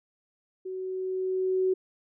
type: tone with level ramp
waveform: sine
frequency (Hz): 374.3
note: F#4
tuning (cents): +20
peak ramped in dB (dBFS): -33 to -21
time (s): 0.65-1.74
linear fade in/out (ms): 10
effects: none